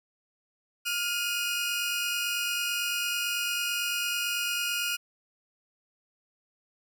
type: tone cluster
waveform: sawtooth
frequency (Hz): 1411 / 2491 / 2871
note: F6 / D#7 / F7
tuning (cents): +17 / +1 / +47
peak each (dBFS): -29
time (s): 0.85-4.97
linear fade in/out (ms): 20
effects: none